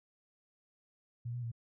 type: tone with pitch steps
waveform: sine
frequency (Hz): 118.9 / 122.2 / 116.1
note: A#2 / B2 / A#2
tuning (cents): +35 / -18 / -7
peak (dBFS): -36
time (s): 1.25-1.517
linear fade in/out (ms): 10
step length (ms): 89
effects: none